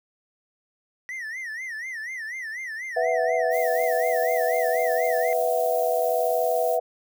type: tone with vibrato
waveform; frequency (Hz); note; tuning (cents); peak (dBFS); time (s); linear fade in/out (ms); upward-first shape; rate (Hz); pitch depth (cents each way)
triangle; 1913; A#6; +44; -29; 1.09-5.33; 0; sine; 4.1; 170
type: chord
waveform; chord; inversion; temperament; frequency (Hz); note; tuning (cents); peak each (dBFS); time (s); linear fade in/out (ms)
sine; B suspended fourth; none; equal; 493.9 / 659.3 / 740; B4 / E5 / F#5; 0 / 0 / 0; -25 / -23 / -27; 2.96-6.8; 10
type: noise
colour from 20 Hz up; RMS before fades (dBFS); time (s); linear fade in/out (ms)
violet; -37; 3.5-6.79; 50
effects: none